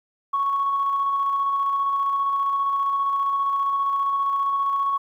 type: tone with tremolo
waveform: sine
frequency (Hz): 1108.7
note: C#6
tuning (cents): 0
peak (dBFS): -18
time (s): 0.33-4.98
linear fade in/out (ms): 10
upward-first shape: square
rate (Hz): 15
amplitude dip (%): 25
effects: tanh soft clip ceiling -14 dBFS + 10-bit